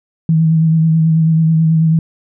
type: tone with vibrato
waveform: sine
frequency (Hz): 160.9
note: E3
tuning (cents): -42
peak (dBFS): -8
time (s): 0.29-1.99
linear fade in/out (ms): 2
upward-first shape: sine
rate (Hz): 9.2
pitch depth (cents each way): 27
effects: none